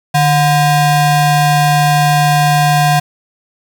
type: ring-modulated tone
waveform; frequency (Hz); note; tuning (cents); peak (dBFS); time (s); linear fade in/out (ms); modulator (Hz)
square; 436.7; A4; -13; -6; 0.14-3; 10; 286
effects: 8-bit